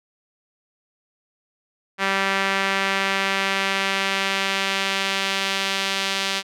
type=tone with band-pass filter sweep; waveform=sawtooth; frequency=194.6 Hz; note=G3; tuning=12 cents flat; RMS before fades=-23 dBFS; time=1.98-6.43 s; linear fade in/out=50 ms; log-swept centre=1900 to 3600 Hz; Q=1.2; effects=none